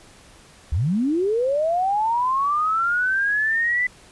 sine linear sweep, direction up, 62.5 to 2005 Hz, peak -18 dBFS, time 0.72-3.87 s, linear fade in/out 5 ms, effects pink hiss -49 dBFS RMS until 4.11 s + resampled to 24000 Hz

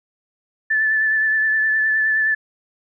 sine tone with vibrato, 1749 Hz, A6, 11 cents flat, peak -15 dBFS, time 0.7-2.35 s, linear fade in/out 10 ms, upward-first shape sine, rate 9.6 Hz, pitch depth 21 cents each way, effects none

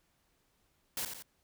white noise with echo, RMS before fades -36 dBFS, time 0.97-1.05 s, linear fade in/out 2 ms, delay 87 ms, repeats 2, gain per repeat -6 dB, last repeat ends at 1.224 s, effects pink hiss -74 dBFS RMS until 1.43 s

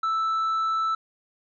sine tone with tanh clipping, 1318.5 Hz, E6, in tune, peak -23 dBFS, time 0.03-0.95 s, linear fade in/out 5 ms, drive 3 dB, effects none

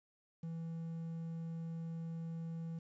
triangle tone with quantisation, 164.81 Hz, E3, in tune, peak -38 dBFS, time 0.43-2.79 s, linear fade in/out 5 ms, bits 11, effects resampled to 16000 Hz

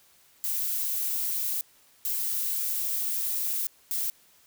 violet noise bursts at uneven times, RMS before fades -29 dBFS, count 3, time 0.44-1.61 / 2.05-3.67 / 3.91-4.1 s, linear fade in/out 0 ms, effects white hiss -60 dBFS RMS until 4.46 s

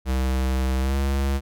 square tone with pitch glide, 65.1 to 68.46 Hz, C2 to C#2, -8 to -21 cents, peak -21 dBFS, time 0.05-1.41 s, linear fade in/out 50 ms, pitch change +87 cents, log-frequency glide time 0.8-0.96 s, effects none

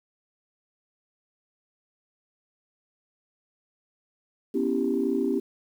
sine chord, C# half-diminished seventh, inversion third, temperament equal with one note detuned, 244.7 / 277.2 / 329.6 / 392 Hz, B3 / C#4 / E4 / G4, -16 / 0 / 0 / 0 cents, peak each -28 / -27 / -30 / -27 dBFS, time 4.54-5.4 s, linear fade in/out 10 ms, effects tanh soft clip ceiling -13 dBFS + 9-bit

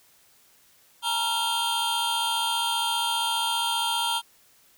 square tone cluster, 863 / 938 / 1372 / 3191 / 3557 Hz, A5 / A#5 / F6 / G7 / A7, -34 / +11 / -31 / +30 / +18 cents, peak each -36 / -29 / -34 / -28 / -36 dBFS, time 1.02-4.22 s, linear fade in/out 50 ms, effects white hiss -59 dBFS RMS until 4.77 s

